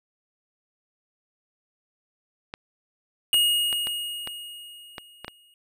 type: clicks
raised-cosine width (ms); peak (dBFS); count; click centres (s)
0.3; -17; 8; 2.539 / 3.343 / 3.728 / 3.871 / 4.274 / 4.982 / 5.246 / 5.281
type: tone with exponential decay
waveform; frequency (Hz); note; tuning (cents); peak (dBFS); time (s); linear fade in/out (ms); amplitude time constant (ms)
square; 2870; F7; +47; -17; 3.33-5.54; 1; 480
effects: none